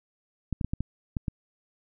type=clicks; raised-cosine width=5 ms; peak=-16 dBFS; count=7; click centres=0.527 / 0.612 / 0.646 / 0.735 / 0.806 / 1.168 / 1.282 s; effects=none